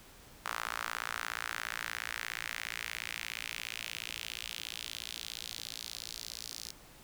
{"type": "tone with high-pass filter sweep", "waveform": "sawtooth", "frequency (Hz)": 57, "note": "A#1", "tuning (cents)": -38, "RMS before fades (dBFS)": -41, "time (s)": [0.45, 6.72], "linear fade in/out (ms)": 5, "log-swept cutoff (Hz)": [1200, 4900], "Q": 2.2, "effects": ["pink hiss -56 dBFS RMS until 7.03 s"]}